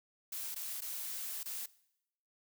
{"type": "noise with dropouts", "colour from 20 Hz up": "blue", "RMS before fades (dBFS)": -41, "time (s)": [0.32, 1.66], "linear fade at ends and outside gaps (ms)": 5, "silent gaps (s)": [[0.546, 0.559], [0.808, 0.818], [1.432, 1.456]], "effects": ["noise-tail reverb RT60 0.8 s tail -20 dB re dry"]}